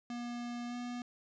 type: tone with pitch glide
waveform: square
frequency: 240 to 243.5 Hz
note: B3 to B3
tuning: -49 to -24 cents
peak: -39 dBFS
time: 0.1-1.02 s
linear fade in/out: 2 ms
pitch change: +25 cents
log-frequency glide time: 0.67-0.75 s
effects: resampled to 16000 Hz